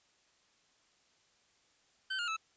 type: tone with pitch steps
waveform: 25% pulse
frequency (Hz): 1538 / 1418.5 / 1308.3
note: G6 / F6 / E6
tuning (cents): -33 / +27 / -13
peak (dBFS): -30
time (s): 2.1-2.367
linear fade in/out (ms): 10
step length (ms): 89
effects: white hiss -70 dBFS RMS until 2.56 s + resampled to 16000 Hz